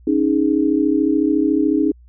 sine chord, C# suspended second, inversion none, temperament equal, 277.2 / 311.1 / 415.3 Hz, C#4 / D#4 / G#4, 0 / 0 / 0 cents, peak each -18 / -16 / -22 dBFS, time 0.07-1.92 s, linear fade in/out 5 ms, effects added 60 Hz sine -43 dBFS peak until 2.08 s

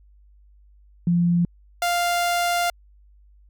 sine / sawtooth tone pair in turn, 173.1 / 698 Hz, F3 / F5, -15 / -1 cents, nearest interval 2 octaves, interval 2414 cents, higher second, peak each -16 dBFS, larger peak neither, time 1.07-1.45 / 1.82-2.7 s, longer second, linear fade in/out 2 ms, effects added 50 Hz sine -50 dBFS peak until 3.49 s

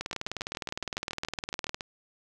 two click trains, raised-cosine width 0.2 ms, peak -15 / -18 dBFS, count 35 / 13, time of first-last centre 0.01-1.745 / 0.13-1.808 s, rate 19.6 / 7.15 Hz, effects none

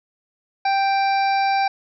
harmonic tone, 785 Hz, G5, 2 cents sharp, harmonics 1 / 2 / 3 / 5 / 6 / 7, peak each -17 / -29 / -27 / -36 / -34 / -38 dBFS, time 0.65-1.68 s, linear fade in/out 5 ms, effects none

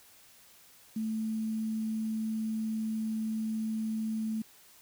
sine tone with quantisation, 219.8 Hz, A3, 2 cents flat, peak -30 dBFS, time 0.96-4.42 s, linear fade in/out 5 ms, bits 9, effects white hiss -58 dBFS RMS until 4.81 s

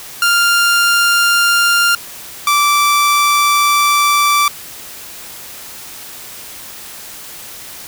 sawtooth tone pair in turn, 1396.9 / 1166.2 Hz, F6 / D6, 0 / -13 cents, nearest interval minor third, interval 313 cents, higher first, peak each -6 dBFS, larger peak neither, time 0.22-1.95 / 2.47-4.48 s, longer second, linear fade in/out 2 ms, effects white hiss -32 dBFS RMS until 7.87 s

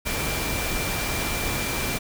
sine tone in noise, 2362 Hz, D7, 9 cents sharp, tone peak -33 dBFS, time 0.05-1.99 s, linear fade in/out 20 ms, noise pink, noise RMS -27 dBFS, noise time 0.05-1.99 s, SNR -9 dB, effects none

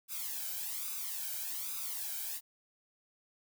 blue noise with flanger, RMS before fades -39 dBFS, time 0.08-2.41 s, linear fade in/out 50 ms, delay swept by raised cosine 0.8 to 1.31 ms, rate 1.2 Hz, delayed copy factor +0.8, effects none

